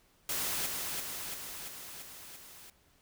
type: noise with echo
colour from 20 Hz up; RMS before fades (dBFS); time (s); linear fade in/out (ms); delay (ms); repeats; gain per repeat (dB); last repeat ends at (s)
white; -34; 0.29-0.66; 2; 340; 6; -3; 2.7
effects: pink hiss -67 dBFS RMS until 3.01 s